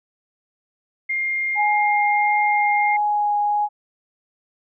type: tone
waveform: sine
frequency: 2118 Hz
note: C7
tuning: 21 cents sharp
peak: -20 dBFS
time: 1.09-2.97 s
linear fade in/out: 10 ms
type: tone with vibrato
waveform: sine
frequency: 830.6 Hz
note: G#5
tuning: in tune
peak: -17 dBFS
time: 1.55-3.69 s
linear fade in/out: 50 ms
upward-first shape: triangle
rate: 1.5 Hz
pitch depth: 10 cents each way
effects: none